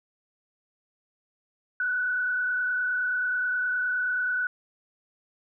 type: tone with frequency modulation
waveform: sine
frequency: 1484 Hz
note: F#6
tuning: 5 cents sharp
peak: -24 dBFS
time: 1.8-4.47 s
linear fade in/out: 2 ms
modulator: 29.5 Hz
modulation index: 0.93
effects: none